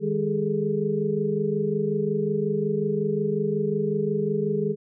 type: tone cluster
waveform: sine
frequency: 156.4 / 204.3 / 407.7 / 433.2 Hz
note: D#3 / G#3 / G#4 / A4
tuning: +9 / -28 / -32 / -27 cents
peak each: -29 / -28 / -26 / -28 dBFS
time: 0-4.76 s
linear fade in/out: 50 ms
effects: none